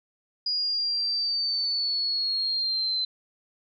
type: linear sweep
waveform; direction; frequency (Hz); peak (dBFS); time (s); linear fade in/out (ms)
sine; down; 4897 to 4055; -24; 0.46-3.05; 5
effects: none